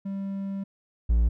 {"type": "tone pair in turn", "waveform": "triangle", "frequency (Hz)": [196, 57.44], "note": ["G3", "A#1"], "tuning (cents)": [0, -25], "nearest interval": "octave + major sixth", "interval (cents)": 2125, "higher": "first", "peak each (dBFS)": [-27, -16], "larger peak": "second", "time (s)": [[0.05, 0.64], [1.09, 1.29]], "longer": "first", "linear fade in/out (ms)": 10, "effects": []}